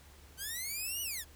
5% pulse linear two-way sweep, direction up then down, 1508 to 2960 to 1586 Hz, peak -27 dBFS, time 0.37-1.25 s, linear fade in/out 50 ms, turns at 1.02 s, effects added 72 Hz sine -57 dBFS peak until 1.35 s + pink hiss -59 dBFS RMS until 1.35 s

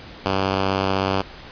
5% pulse tone, 96.3 Hz, G2, 30 cents flat, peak -8 dBFS, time 0.25-1.22 s, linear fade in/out 10 ms, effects pink hiss -40 dBFS RMS until 1.51 s + resampled to 11025 Hz

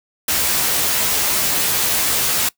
white noise with comb filter, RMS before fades -18 dBFS, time 0.28-2.49 s, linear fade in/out 5 ms, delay 14 ms, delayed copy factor +0.75, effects noise-tail reverb RT60 0.1 s tail -21 dB re dry

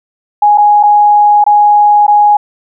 sine tone with dropouts, 830.6 Hz, G#5, in tune, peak -3 dBFS, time 0.42-2.37 s, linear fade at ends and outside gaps 5 ms, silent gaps 0.576-0.581 / 0.83-0.834 / 1.441-1.464 / 2.067-2.079 s, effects none

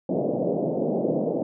white band-pass noise, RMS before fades -25 dBFS, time 0.09-1.43 s, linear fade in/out 2 ms, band 140 to 640 Hz, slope 48 dB/octave, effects none

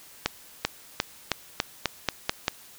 accelerating click train, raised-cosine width 0.2 ms, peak -5 dBFS, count 9, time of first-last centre 0.26-2.481 s, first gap 390 ms, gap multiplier 0.9, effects white hiss -50 dBFS RMS until 2.78 s

